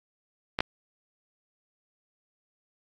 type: clicks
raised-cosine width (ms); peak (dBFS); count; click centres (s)
0.3; -11 / -7; 2; 0.589 / 0.605
effects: AAC 64 kbps